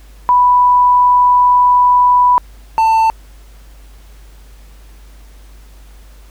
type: tone pair in turn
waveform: sine / triangle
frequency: 987.8 / 892.1 Hz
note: B5 / A5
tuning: 0 / +24 cents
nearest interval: major second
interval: 176 cents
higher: first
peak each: -6 dBFS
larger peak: neither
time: 0.29-2.38 / 2.78-3.1 s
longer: first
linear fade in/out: 0 ms
effects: added 50 Hz sine -36 dBFS peak until 6.3 s + pink hiss -48 dBFS RMS until 6.3 s